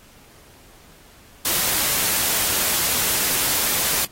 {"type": "noise", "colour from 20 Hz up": "white", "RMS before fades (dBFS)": -21, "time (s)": [1.45, 4.05], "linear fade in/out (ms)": 2, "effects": ["pink hiss -50 dBFS RMS until 4.11 s", "AAC 48 kbps"]}